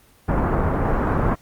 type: low-pass noise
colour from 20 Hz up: pink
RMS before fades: -20 dBFS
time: 0.28-1.35 s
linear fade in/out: 10 ms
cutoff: 1400 Hz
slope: 24 dB/octave
effects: pink hiss -54 dBFS RMS until 1.41 s + Opus 24 kbps